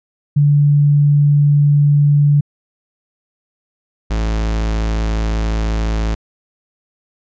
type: tone pair in turn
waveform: sine / 45% pulse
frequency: 145.2 / 54.39 Hz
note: D3 / A1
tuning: -19 / -19 cents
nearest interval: octave + perfect fourth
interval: 1700 cents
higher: first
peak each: -8 / -15 dBFS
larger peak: first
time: 0.36-2.41 / 4.1-6.15 s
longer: neither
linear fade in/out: 10 ms
effects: resampled to 16000 Hz